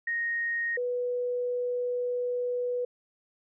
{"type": "tone pair in turn", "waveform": "sine", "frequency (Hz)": [1864.7, 491.6], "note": ["A#6", "B4"], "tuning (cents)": [0, -8], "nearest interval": "octave + major seventh", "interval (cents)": 2308, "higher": "first", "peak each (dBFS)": -27, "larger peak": "neither", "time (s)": [[0.07, 0.77], [0.77, 2.85]], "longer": "second", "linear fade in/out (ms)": 5, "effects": []}